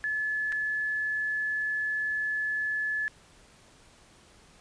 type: tone with dropouts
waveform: sine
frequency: 1721 Hz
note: A6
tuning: 39 cents flat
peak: -27 dBFS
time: 0.04-3.08 s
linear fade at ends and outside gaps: 0 ms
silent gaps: 0.521-0.525 s
effects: pink hiss -57 dBFS RMS until 4.6 s + resampled to 22050 Hz